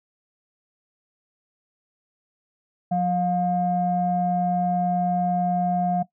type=tone pair together; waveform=sine; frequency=179.82 / 711 Hz; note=F#3 / F5; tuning=-49 / +31 cents; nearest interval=2 octaves; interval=2380 cents; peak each=-22 dBFS; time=2.91-6.03 s; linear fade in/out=10 ms; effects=noise-tail reverb RT60 0.1 s tail -17 dB re dry + tanh soft clip ceiling -12 dBFS